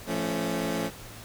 20% pulse chord, F augmented, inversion none, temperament equal with one note detuned, 171.81 / 220 / 277.2 Hz, F3 / A3 / C#4, -28 / 0 / 0 cents, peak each -27 dBFS, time 0.06-0.91 s, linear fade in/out 50 ms, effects added 109 Hz sine -49 dBFS peak until 1.24 s + pink hiss -45 dBFS RMS until 1.24 s

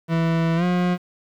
40% pulse tone with pitch glide, 164.81 to 178.69 Hz, E3 to F3, 0 to +40 cents, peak -17 dBFS, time 0.08-0.98 s, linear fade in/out 50 ms, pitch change +140 cents, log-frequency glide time 0.56-0.64 s, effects low-pass 3000 Hz 12 dB/octave + 8-bit

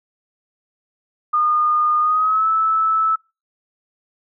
sine tone with pitch glide, 1221 to 1308.6 Hz, D#6 to E6, -33 to -13 cents, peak -14 dBFS, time 1.33-3.16 s, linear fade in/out 10 ms, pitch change +120 cents, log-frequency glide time 2-2.47 s, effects noise-tail reverb RT60 0.3 s tail -26 dB re dry

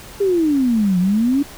sine exponential two-way sweep, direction down then up, 411.1 to 175.5 to 292.2 Hz, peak -13 dBFS, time 0.2-1.43 s, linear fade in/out 10 ms, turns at 0.99 s, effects pink hiss -38 dBFS RMS until 1.57 s

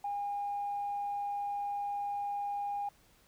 sine tone, 812 Hz, G#5, 39 cents flat, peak -32 dBFS, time 0.04-2.89 s, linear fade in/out 5 ms, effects tanh soft clip ceiling -28 dBFS + pink hiss -65 dBFS RMS until 3.27 s

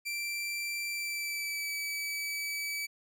sawtooth tone with pitch glide, 2349 to 2295 Hz, D7 to D7, 0 to -40 cents, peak -30 dBFS, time 0.05-2.87 s, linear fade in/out 20 ms, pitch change -40 cents, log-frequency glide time 0.9-1.73 s, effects none

